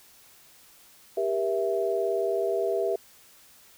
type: chord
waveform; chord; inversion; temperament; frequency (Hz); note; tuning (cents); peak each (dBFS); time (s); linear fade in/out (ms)
sine; E diminished; first; just; 395.6 / 474.7 / 659.3; G4 / Bb4 / E5; +16 / +31 / 0; -27 / -30 / -28; 1.17-2.96; 5
effects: white hiss -55 dBFS RMS until 3.77 s